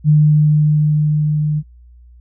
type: tone with level ramp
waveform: sine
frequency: 151.1 Hz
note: D3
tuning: 50 cents sharp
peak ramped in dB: -6 to -14 dBFS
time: 0.04-1.63 s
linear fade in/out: 50 ms
effects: noise-tail reverb RT60 0.1 s tail -21 dB re dry + added 60 Hz sine -40 dBFS peak until 2.2 s